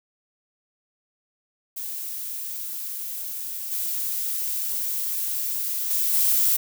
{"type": "noise with level steps", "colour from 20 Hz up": "violet", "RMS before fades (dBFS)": [-32, -27, -23, -20], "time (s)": [1.76, 6.57], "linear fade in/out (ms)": 10, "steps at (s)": [3.71, 5.9, 6.13], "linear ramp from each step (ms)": 10, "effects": []}